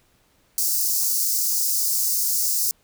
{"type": "high-pass noise", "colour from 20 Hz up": "white", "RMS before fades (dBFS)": -22, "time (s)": [0.58, 2.71], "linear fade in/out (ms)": 0, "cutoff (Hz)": 4800, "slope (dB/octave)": 48, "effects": ["pink hiss -62 dBFS RMS until 2.83 s"]}